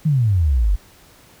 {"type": "exponential sweep", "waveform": "sine", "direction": "down", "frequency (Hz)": [163.2, 44.62], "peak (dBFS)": -13, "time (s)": [0.05, 0.76], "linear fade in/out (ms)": 10, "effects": ["pink hiss -49 dBFS RMS until 1.4 s"]}